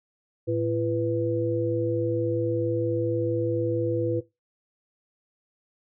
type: tone cluster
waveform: sine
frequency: 111.7 / 338.1 / 493.7 Hz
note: A2 / E4 / B4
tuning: +27 / +44 / -1 cents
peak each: -29 / -27 / -26 dBFS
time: 0.47-4.21 s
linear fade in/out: 20 ms
effects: noise-tail reverb RT60 0.2 s tail -17 dB re dry